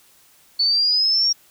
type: exponential sweep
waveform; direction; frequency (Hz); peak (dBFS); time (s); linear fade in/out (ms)
sine; up; 4439 to 5620; -15; 0.59-1.33; 10
effects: white hiss -54 dBFS RMS until 1.5 s